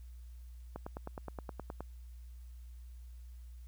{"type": "click train", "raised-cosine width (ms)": 1, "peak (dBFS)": -27, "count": 11, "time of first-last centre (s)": [0.76, 1.806], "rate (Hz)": 9.56, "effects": ["added 60 Hz sine -47 dBFS peak until 3.67 s", "white hiss -71 dBFS RMS until 3.67 s"]}